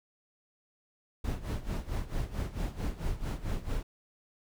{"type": "noise with tremolo", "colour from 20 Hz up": "brown", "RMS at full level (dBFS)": -31, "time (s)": [1.24, 3.83], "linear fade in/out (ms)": 5, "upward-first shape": "sine", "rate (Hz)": 4.5, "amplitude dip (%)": 80, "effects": []}